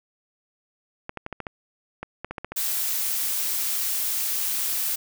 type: clicks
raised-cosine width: 0.5 ms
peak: -17 dBFS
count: 12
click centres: 1.094 / 1.173 / 1.264 / 1.327 / 1.403 / 1.468 / 2.03 / 2.246 / 2.31 / 2.382 / 2.446 / 2.52 s
type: noise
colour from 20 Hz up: blue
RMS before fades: -26 dBFS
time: 2.56-4.96 s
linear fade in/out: 10 ms
effects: none